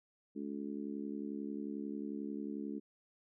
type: harmonic tone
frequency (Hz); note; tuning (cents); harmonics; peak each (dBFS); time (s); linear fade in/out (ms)
71.2; C#2; +47; 3 / 4 / 5 / 6; -42 / -42 / -47 / -50; 0.35-2.8; 20
effects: none

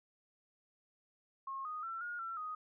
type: tone with pitch steps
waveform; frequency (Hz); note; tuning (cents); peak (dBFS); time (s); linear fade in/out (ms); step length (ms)
sine; 1080 / 1241 / 1345 / 1431 / 1348 / 1248; C#6 / D#6 / E6 / F6 / E6 / D#6; -45 / -5 / +34 / +42 / +38 / +5; -39; 1.47-2.55; 5; 180
effects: none

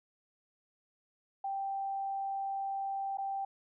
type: tone with dropouts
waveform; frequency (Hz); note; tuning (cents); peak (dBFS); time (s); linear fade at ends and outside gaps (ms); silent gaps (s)
sine; 784; G5; 0; -33; 1.44-3.45; 5; 3.173-3.183
effects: none

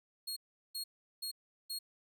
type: tone bursts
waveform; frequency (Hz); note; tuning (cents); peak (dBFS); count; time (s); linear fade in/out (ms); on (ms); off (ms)
sawtooth; 4293; C8; +44; -35; 4; 0.27-1.79; 10; 95; 380
effects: none

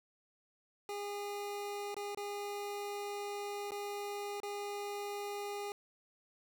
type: tone with dropouts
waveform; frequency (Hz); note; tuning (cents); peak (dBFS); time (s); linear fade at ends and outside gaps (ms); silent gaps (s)
25% pulse; 407.8; G#4; -32; -35; 0.89-5.72; 1; 1.944-1.966 / 2.148-2.173 / 3.708-3.718 / 4.402-4.432
effects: none

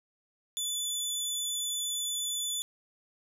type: tone with vibrato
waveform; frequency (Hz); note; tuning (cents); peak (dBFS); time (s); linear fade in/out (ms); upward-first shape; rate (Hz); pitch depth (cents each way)
20% pulse; 3478; A7; -21; -25; 0.57-2.62; 0; triangle; 8.6; 8
effects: none

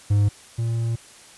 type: tone pair in turn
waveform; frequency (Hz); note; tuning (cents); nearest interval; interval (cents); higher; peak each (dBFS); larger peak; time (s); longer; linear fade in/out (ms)
triangle; 102.4 / 115.55; G#2 / A#2; -24 / -15; major second; 209; second; -13 / -19; first; 0.1-0.29 / 0.58-0.96; second; 10
effects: white hiss -47 dBFS RMS until 1.37 s + resampled to 24000 Hz

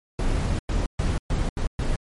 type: noise bursts at uneven times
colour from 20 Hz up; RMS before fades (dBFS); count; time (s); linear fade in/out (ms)
brown; -23; 6; 0.19-0.59 / 0.69-0.86 / 0.99-1.18 / 1.3-1.49 / 1.57-1.67 / 1.79-1.96; 2
effects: MP3 48 kbps

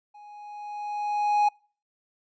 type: tone with level ramp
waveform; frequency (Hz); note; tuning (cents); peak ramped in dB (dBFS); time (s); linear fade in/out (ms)
triangle; 831; G#5; +1; -44 to -15; 0.14-1.49; 10
effects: noise-tail reverb RT60 0.4 s tail -26 dB re dry + resampled to 16000 Hz

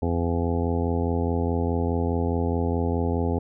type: harmonic tone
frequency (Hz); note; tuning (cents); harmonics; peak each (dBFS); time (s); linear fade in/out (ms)
84.8; E2; +50; 1 / 2 / 3 / 4 / 5 / 6 / 8 / 9 / 10; -25 / -31 / -28 / -34 / -30 / -33 / -38 / -37 / -37; 0.02-3.39; 5
effects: none

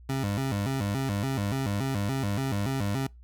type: tone with vibrato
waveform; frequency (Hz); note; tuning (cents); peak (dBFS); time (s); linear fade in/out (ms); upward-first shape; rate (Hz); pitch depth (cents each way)
25% pulse; 116.54; A#2; 0; -23; 0.09-3.07; 5; square; 3.5; 250
effects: noise-tail reverb RT60 0.2 s tail -24 dB re dry + added 60 Hz sine -47 dBFS peak until 3.23 s

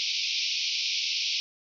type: band-pass noise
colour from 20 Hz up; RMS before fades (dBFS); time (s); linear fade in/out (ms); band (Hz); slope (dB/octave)
white; -29; 0-1.4; 0; 2300 to 5700; 96
effects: none

